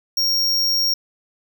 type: tone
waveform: square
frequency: 5570 Hz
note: F8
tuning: 5 cents flat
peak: -17 dBFS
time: 0.17-0.94 s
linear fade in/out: 5 ms
effects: none